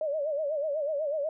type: tone with vibrato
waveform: sine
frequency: 596 Hz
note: D5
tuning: 25 cents sharp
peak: -27 dBFS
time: 0.01-1.29 s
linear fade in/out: 2 ms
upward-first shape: sine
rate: 8.1 Hz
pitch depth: 120 cents each way
effects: none